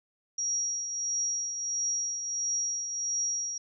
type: tone with tremolo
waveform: sine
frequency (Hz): 5680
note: F8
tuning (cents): +28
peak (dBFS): -26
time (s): 0.38-3.58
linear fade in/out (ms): 5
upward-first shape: triangle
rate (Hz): 1.5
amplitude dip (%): 55
effects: none